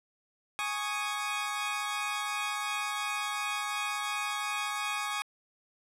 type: chord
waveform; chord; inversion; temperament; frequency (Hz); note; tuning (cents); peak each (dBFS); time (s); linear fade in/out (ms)
20% pulse; Ab suspended fourth; none; equal; 830.6 / 1108.7 / 1244.5; Ab5 / Db6 / Eb6; 0 / 0 / 0; -31; 0.59-5.22; 0
effects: low-pass 12000 Hz 12 dB/octave